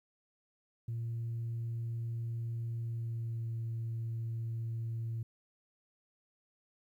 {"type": "tone with pitch glide", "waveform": "sine", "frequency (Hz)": [115.9, 114.37], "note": ["A#2", "A#2"], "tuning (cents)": [-10, -33], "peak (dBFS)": -33, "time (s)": [0.88, 5.23], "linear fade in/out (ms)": 5, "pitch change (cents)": -23, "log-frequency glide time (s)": [2.78, 3.6], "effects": ["tanh soft clip ceiling -32 dBFS", "12-bit"]}